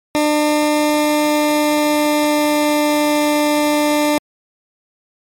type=tone with pitch glide; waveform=20% pulse; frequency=300 to 297.6 Hz; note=D4 to D4; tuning=+37 to +23 cents; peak=-8 dBFS; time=0.15-4.18 s; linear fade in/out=0 ms; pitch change=-14 cents; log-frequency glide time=0.81-3.22 s; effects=MP3 64 kbps